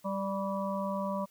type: harmonic tone with a mistuned harmonic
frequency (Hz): 196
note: G3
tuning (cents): 0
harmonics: 1 / 3 / 5 / 6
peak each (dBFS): -34 / -35 / -37 / -41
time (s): 0.04-1.26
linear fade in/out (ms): 20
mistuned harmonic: 6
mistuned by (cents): -39
effects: white hiss -64 dBFS RMS until 1.3 s